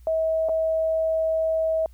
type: tone with dropouts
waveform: sine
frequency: 643 Hz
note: E5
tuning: 43 cents flat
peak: -20 dBFS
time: 0.07-1.86 s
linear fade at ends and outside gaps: 1 ms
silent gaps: 0.487-0.493 s
effects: added 60 Hz sine -45 dBFS peak until 1.93 s + white hiss -65 dBFS RMS until 1.93 s